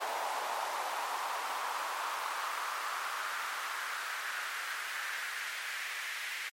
brown noise with high-pass filter sweep, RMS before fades -37 dBFS, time 0-6.5 s, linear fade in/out 20 ms, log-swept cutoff 800 to 2000 Hz, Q 2.6, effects high-pass 400 Hz 12 dB/octave + MP3 64 kbps

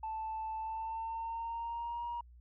sine tone with pitch glide, 880 to 948.6 Hz, A5 to A#5, 0 to +30 cents, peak -35 dBFS, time 0.03-2.21 s, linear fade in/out 5 ms, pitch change +130 cents, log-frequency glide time 0.58-2.05 s, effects tanh soft clip ceiling -33 dBFS + added 60 Hz sine -54 dBFS peak until 2.4 s

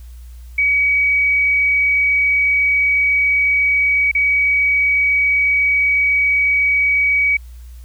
sine tone with dropouts, 2267 Hz, C#7, 38 cents sharp, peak -12 dBFS, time 0.58-7.37 s, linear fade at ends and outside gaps 5 ms, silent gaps 4.115-4.149 s, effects added 60 Hz sine -33 dBFS peak until 7.84 s + white hiss -53 dBFS RMS until 7.84 s

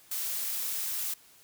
blue noise, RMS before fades -33 dBFS, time 0.11-1.14 s, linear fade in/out 5 ms, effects white hiss -58 dBFS RMS until 1.43 s

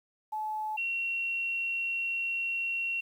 sine tone pair in turn, 861 / 2734 Hz, A5 / F7, -38 / -37 cents, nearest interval octave + minor sixth, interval 2001 cents, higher second, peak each -31 / -29 dBFS, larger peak second, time 0.32-0.77 / 0.77-3.01 s, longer second, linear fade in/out 10 ms, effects 10-bit

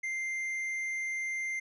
sine tone with tanh clipping, 2093 Hz, C7, in tune, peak -33 dBFS, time 0.03-1.6 s, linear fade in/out 10 ms, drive 6 dB, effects none

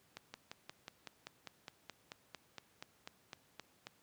slowing click train, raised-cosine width 0.2 ms, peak -28 dBFS, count 18, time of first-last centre 0.17-3.869 s, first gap 170 ms, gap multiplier 1.03, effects pink hiss -70 dBFS RMS until 4.02 s + high-pass 100 Hz 12 dB/octave

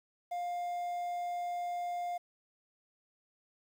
triangle tone with quantisation, 704 Hz, F5, 14 cents sharp, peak -32 dBFS, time 0.31-2.18 s, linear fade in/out 10 ms, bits 10, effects none

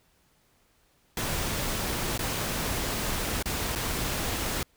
pink noise with dropouts, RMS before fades -30 dBFS, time 1.17-4.63 s, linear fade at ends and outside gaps 2 ms, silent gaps 2.178-2.191 / 3.426-3.457 / 3.752-3.758 s, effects pink hiss -66 dBFS RMS until 4.76 s

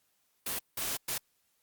white noise bursts at uneven times, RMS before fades -34 dBFS, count 3, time 0.46-0.59 / 0.77-0.97 / 1.08-1.18 s, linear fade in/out 5 ms, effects white hiss -74 dBFS RMS until 1.62 s + Opus 48 kbps

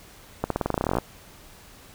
accelerating click train, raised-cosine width 1 ms, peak -9 dBFS, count 17, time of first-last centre 0.44-0.985 s, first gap 63 ms, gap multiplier 0.91, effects pink hiss -49 dBFS RMS until 1.94 s

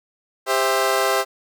20% pulse chord, C major, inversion second, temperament equal with one note detuned, 398.8 / 523.3 / 659.3 Hz, G4 / C5 / E5, +30 / 0 / 0 cents, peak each -17 dBFS, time 0.46-1.25 s, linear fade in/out 50 ms, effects none

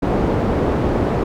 white low-pass noise, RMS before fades -18 dBFS, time 0.02-1.24 s, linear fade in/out 10 ms, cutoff 460 Hz, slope 12 dB/octave, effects none

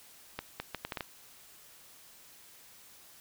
accelerating click train, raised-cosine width 0.3 ms, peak -19 dBFS, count 7, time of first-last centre 0.39-1.008 s, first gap 210 ms, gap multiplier 0.7, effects white hiss -56 dBFS RMS until 3.2 s

